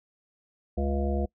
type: harmonic tone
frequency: 69.8 Hz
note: C#2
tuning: 13 cents sharp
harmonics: 1 / 3 / 5 / 7 / 9 / 10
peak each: -27 / -32 / -34 / -35 / -37 / -37 dBFS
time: 0.77-1.26 s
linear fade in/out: 10 ms
effects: noise-tail reverb RT60 0.1 s tail -23 dB re dry